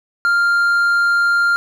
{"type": "tone with hard clipping", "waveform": "sine", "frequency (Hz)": 1396.9, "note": "F6", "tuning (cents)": 0, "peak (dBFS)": -13, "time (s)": [0.25, 1.56], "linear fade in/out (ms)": 0, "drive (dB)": 3, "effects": []}